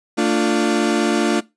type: chord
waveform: 35% pulse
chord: D minor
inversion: second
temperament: equal with one note detuned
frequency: 224.1 / 293.7 / 349.2 Hz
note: A3 / D4 / F4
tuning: +32 / 0 / 0 cents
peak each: -18 dBFS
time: 0.17-1.41 s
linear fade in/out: 20 ms
effects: noise-tail reverb RT60 0.2 s tail -19 dB re dry + resampled to 22050 Hz